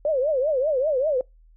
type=tone with vibrato; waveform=sine; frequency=564 Hz; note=C#5; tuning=30 cents sharp; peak=-19 dBFS; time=0.05-1.21 s; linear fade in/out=2 ms; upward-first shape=triangle; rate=5.1 Hz; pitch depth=250 cents each way; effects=noise-tail reverb RT60 0.2 s tail -25 dB re dry + added 40 Hz sine -50 dBFS peak until 1.56 s